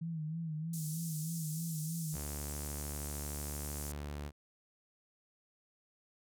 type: tone with vibrato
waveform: sine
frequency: 160 Hz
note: D#3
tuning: 49 cents sharp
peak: -36 dBFS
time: 0.01-2.16 s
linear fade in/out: 10 ms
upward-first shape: sine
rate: 3.2 Hz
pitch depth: 76 cents each way
type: band-pass noise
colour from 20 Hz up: pink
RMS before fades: -46 dBFS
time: 0.73-3.92 s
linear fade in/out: 5 ms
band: 6400 to 14000 Hz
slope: 24 dB/octave
type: tone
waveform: sawtooth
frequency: 73 Hz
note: D2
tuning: 10 cents flat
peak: -36 dBFS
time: 2.12-4.32 s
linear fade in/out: 50 ms
effects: none